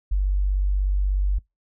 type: tone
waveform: sine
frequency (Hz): 48.28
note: G1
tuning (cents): -26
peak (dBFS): -18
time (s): 0.11-1.39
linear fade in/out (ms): 10
effects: noise-tail reverb RT60 0.2 s tail -26 dB re dry